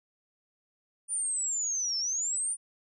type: linear two-way sweep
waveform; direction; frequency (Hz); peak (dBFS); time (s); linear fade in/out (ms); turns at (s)
sine; down then up; 9390 to 5274 to 9390; -28; 1.08-2.57; 50; 1.98
effects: none